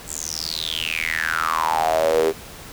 sawtooth tone with high-pass filter sweep, 80.3 Hz, E2, 45 cents flat, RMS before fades -22 dBFS, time 0.06-2.33 s, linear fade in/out 50 ms, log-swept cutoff 8000 to 390 Hz, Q 9.1, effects pink hiss -39 dBFS RMS until 2.72 s

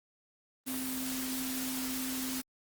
sine tone in noise, 259.9 Hz, C4, 11 cents flat, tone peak -36 dBFS, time 0.66-2.42 s, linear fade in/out 20 ms, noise white, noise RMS -38 dBFS, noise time 0.66-2.42 s, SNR -1 dB, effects Opus 24 kbps

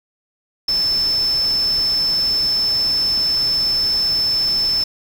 sine tone in noise, 5274 Hz, E8, in tune, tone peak -15 dBFS, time 0.68-4.84 s, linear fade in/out 5 ms, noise pink, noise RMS -33 dBFS, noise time 0.68-4.84 s, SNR +15 dB, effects none

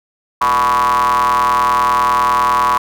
square ring-modulated tone, 65 Hz, C2, 11 cents flat, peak -9 dBFS, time 0.41-2.78 s, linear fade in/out 5 ms, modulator 1060 Hz, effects none

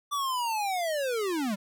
square linear sweep, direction down, 1172 to 188.1 Hz, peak -28 dBFS, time 0.11-1.56 s, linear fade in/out 20 ms, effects none

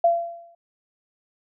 sine tone with exponential decay, 682 Hz, F5, 41 cents flat, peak -12 dBFS, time 0.04-0.55 s, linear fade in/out 5 ms, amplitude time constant 110 ms, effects none

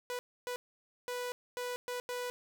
sawtooth tone bursts at uneven times, 492.6 Hz, B4, 5 cents flat, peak -32 dBFS, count 6, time 0.1-0.19 / 0.47-0.56 / 1.08-1.32 / 1.57-1.76 / 1.88-2 / 2.09-2.3 s, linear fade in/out 0 ms, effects none

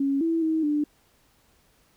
sine tone with pitch steps, 276.2 / 329.2 / 318.6 / 296.3 Hz, C#4 / E4 / D#4 / D4, -6 / -2 / +41 / +15 cents, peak -21 dBFS, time 0-0.84 s, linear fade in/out 5 ms, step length 210 ms, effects pink hiss -63 dBFS RMS until 1.96 s

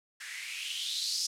violet noise with band-pass filter sweep, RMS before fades -35 dBFS, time 0.2-1.27 s, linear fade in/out 10 ms, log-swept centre 1700 to 5300 Hz, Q 5.5, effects low-pass 9000 Hz 12 dB/octave

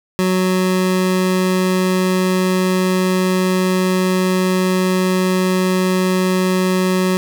25% pulse tone, 185 Hz, F#3, in tune, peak -10 dBFS, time 0.19-7.17 s, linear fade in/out 0 ms, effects 7-bit

